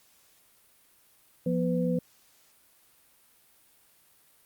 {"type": "tone cluster", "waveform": "sine", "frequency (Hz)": [175.1, 243.6, 503], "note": ["F3", "B3", "B4"], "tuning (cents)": [5, -24, 32], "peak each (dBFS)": [-27, -30, -30], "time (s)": [1.46, 1.99], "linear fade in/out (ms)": 5, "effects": ["white hiss -62 dBFS RMS until 4.45 s", "Opus 48 kbps"]}